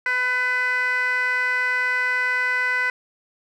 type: tone with band-pass filter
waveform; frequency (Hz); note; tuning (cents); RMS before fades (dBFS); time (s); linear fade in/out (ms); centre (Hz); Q
15% pulse; 501; B4; +25; -22; 0.06-2.9; 2; 1800; 5.3
effects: none